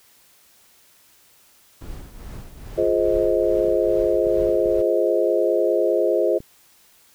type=noise with tremolo; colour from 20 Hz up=brown; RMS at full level=-33 dBFS; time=1.81-4.82 s; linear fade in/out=5 ms; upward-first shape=triangle; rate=2.4 Hz; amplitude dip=70%
type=chord; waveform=sine; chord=F minor seventh; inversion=none; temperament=just; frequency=349.2 / 419.1 / 523.8 / 628.6 Hz; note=F4 / Ab4 / C5 / Eb5; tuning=0 / +16 / +2 / +18 cents; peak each=-22 dBFS; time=2.77-6.39 s; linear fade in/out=20 ms
type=clicks; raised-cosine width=3 ms; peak=-24 dBFS; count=7; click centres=2.825 / 3.649 / 3.681 / 4.269 / 4.492 / 4.658 / 6.404 s
effects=white hiss -55 dBFS RMS until 7.14 s